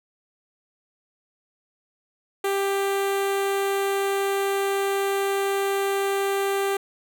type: tone with notch filter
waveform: sawtooth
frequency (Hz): 394.5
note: G4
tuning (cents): +11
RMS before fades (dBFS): -24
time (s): 2.44-6.77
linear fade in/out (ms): 5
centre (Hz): 5100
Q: 1.8
effects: none